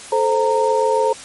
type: tone cluster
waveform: sine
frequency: 435.8 / 523 / 922 Hz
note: A4 / C5 / A#5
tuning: -17 / -1 / -19 cents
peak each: -18 dBFS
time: 0.12-1.13 s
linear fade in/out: 5 ms
effects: white hiss -36 dBFS RMS until 1.24 s + MP3 48 kbps